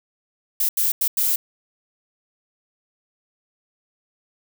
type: noise bursts at uneven times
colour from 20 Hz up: violet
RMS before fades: -20 dBFS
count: 4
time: 0.6-0.69 / 0.77-0.92 / 1.01-1.08 / 1.17-1.36 s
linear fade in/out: 5 ms
effects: none